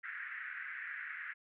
white band-pass noise, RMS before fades -44 dBFS, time 0.03-1.34 s, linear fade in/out 20 ms, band 1500 to 2000 Hz, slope 48 dB/octave, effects none

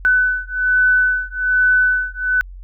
sine beating tone pair, 1501 / 1502.2 Hz, F#6 / F#6, +24 / +26 cents, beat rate 1.2 Hz, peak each -16 dBFS, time 0.05-2.41 s, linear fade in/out 0 ms, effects added 45 Hz sine -32 dBFS peak until 2.63 s

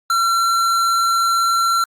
sine tone with hard clipping, 1359 Hz, F6, 48 cents flat, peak -16 dBFS, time 0.1-1.84 s, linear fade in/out 2 ms, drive 15 dB, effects Opus 48 kbps

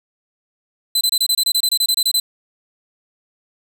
sawtooth tone bursts, 4037 Hz, B7, 37 cents sharp, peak -11 dBFS, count 15, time 0.95-2.2 s, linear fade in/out 5 ms, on 60 ms, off 25 ms, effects none

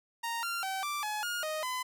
sawtooth tone with pitch steps, 929 / 1384 / 768 / 1174 / 847 / 1427 / 622 / 1013 Hz, A#5 / F6 / G5 / D6 / G#5 / F6 / D#5 / B5, -6 / -16 / -36 / -1 / +34 / +37 / -1 / +44 cents, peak -29 dBFS, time 0.23-1.83 s, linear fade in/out 10 ms, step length 200 ms, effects none

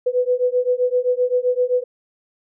sine beating tone pair, 493.9 / 501.6 Hz, B4 / B4, 0 / +27 cents, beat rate 7.7 Hz, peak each -19 dBFS, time 0.06-1.84 s, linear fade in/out 10 ms, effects none

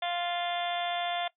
harmonic tone, 349.2 Hz, F4, in tune, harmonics 2 / 3 / 4 / 5 / 6 / 7 / 8 / 9 / 10, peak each -31 / -42 / -43 / -42 / -41 / -45 / -45 / -42 / -37 dBFS, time 0.02-1.28 s, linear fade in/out 5 ms, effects noise-tail reverb RT60 0.1 s tail -19 dB re dry

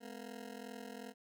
20% pulse ring-modulated tone, 233.7 Hz, A#3, 5 cents sharp, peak -38 dBFS, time 0-1.14 s, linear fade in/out 50 ms, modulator 21.3 Hz, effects none

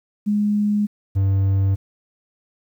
sine / triangle tone pair in turn, 207.7 / 97.23 Hz, G#3 / G2, 0 / -14 cents, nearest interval octave + minor second, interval 1314 cents, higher first, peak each -16 / -13 dBFS, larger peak second, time 0.26-0.87 / 1.15-1.76 s, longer neither, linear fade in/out 20 ms, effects 9-bit

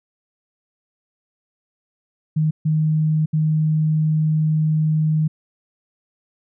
sine tone bursts at uneven times, 155.56 Hz, D#3, in tune, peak -15 dBFS, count 3, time 2.36-2.51 / 2.65-3.26 / 3.33-5.28 s, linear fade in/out 10 ms, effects none

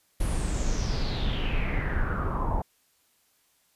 brown noise with low-pass filter sweep, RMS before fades -27 dBFS, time 0.2-2.62 s, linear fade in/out 5 ms, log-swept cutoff 11000 to 840 Hz, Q 6.1, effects white hiss -67 dBFS RMS until 3.75 s + resampled to 32000 Hz

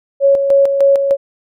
sine tone with tremolo, 554 Hz, C#5, 1 cent flat, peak -6 dBFS, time 0.2-1.17 s, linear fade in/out 50 ms, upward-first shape square, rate 3.3 Hz, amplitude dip 50%, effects none

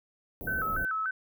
pink band-stop noise, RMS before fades -38 dBFS, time 0.41-0.85 s, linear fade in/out 0 ms, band 720 to 12000 Hz, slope 48 dB/octave
sine tone with vibrato, 1407 Hz, F6, 12 cents sharp, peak -28 dBFS, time 0.47-1.11 s, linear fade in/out 5 ms, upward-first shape square, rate 3.4 Hz, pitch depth 140 cents each way
effects none

